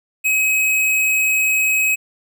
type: tone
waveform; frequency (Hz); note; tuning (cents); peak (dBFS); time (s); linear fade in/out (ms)
square; 2545; D#7; +39; -15; 0.24-1.96; 20
effects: none